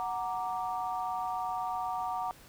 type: chord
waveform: sine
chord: Gb augmented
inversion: none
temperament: equal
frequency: 740 / 932.3 / 1174.7 Hz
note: Gb5 / Bb5 / D6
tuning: 0 / 0 / 0 cents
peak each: -34 / -36 / -38 dBFS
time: 0-2.31 s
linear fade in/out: 0 ms
effects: pink hiss -55 dBFS RMS until 2.48 s